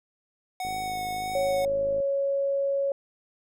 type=tone with vibrato; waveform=square; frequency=739 Hz; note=F#5; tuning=2 cents flat; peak=-30 dBFS; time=0.6-1.65 s; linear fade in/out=2 ms; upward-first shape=sine; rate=1.6 Hz; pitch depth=16 cents each way
type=click train; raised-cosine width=2 ms; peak=-29 dBFS; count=72; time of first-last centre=0.65-2.002 s; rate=52.5 Hz
type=tone; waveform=sine; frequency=554.4 Hz; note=C#5; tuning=in tune; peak=-23 dBFS; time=1.35-2.92 s; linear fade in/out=2 ms
effects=none